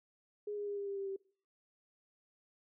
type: tone with pitch steps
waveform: sine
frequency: 415.3 / 410.8 / 406.3 / 401.8 / 397.5 / 393.1 / 388.8 Hz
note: G#4 / G#4 / G#4 / G4 / G4 / G4 / G4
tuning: 0 / -19 / -38 / +43 / +24 / +5 / -14 cents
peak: -37 dBFS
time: 0.47-1.163 s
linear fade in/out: 5 ms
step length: 99 ms
effects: noise-tail reverb RT60 0.5 s tail -23 dB re dry